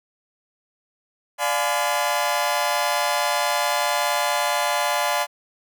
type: chord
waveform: sawtooth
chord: D diminished seventh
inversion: none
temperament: just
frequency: 587.3 / 704.8 / 845.8 / 1014.9 Hz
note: D5 / F5 / Ab5 / Cb6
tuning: 0 / +16 / +31 / +47 cents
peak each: -22 dBFS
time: 1.38-5.27 s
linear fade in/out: 50 ms
effects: none